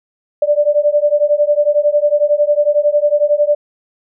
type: beating tone pair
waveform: sine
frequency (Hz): 584 / 595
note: D5 / D5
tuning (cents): -10 / +22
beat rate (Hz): 11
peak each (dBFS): -13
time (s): 0.42-3.55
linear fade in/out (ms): 5
effects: none